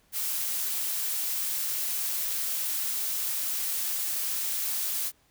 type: noise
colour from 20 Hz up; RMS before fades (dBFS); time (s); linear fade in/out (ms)
blue; -30; 0.12-5.12; 50
effects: pink hiss -65 dBFS RMS until 5.3 s